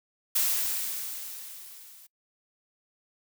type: noise with level ramp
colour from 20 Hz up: blue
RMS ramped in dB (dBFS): -24 to -52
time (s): 0.35-2.07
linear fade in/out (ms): 10
effects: noise-tail reverb RT60 0.1 s tail -24 dB re dry